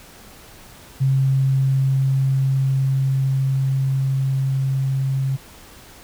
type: tone with level ramp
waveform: sine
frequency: 134.3 Hz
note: C3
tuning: 46 cents sharp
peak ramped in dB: -14 to -18 dBFS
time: 1-5.37 s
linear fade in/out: 20 ms
effects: pink hiss -44 dBFS RMS until 6.03 s